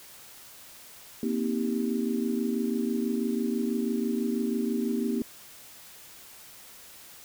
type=chord; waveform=sine; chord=C minor seventh; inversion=third; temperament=just; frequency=235.5 / 261.6 / 314 / 392.4 Hz; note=Bb3 / C4 / Eb4 / G4; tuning=+18 / 0 / +16 / +2 cents; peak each=-28 / -32 / -34 / -33 dBFS; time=1.23-5.22 s; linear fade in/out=2 ms; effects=white hiss -49 dBFS RMS until 7.24 s